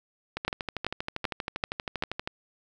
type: two click trains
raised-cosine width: 0.3 ms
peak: -11 / -15 dBFS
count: 5 / 25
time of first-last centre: 0.48-2.024 / 0.37-2.275 s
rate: 2.59 / 12.6 Hz
effects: none